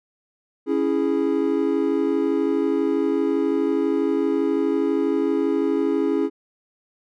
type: chord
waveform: triangle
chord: C# minor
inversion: none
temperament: equal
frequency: 277.2 / 329.6 / 415.3 Hz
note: C#4 / E4 / G#4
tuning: 0 / 0 / 0 cents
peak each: -21 dBFS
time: 0.66-6.3 s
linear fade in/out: 50 ms
effects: none